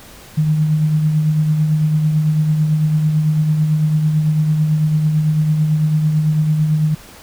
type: tone with tremolo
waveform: sine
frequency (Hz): 154.1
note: D#3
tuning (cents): -16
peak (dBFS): -10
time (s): 0.37-6.95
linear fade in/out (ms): 10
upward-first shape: triangle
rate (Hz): 9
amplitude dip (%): 45
effects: pink hiss -40 dBFS RMS until 7.22 s